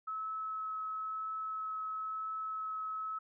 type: tone with vibrato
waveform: sine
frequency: 1293 Hz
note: E6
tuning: 34 cents flat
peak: -36 dBFS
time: 0.07-3.19 s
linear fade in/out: 10 ms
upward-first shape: triangle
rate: 1 Hz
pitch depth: 9 cents each way
effects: none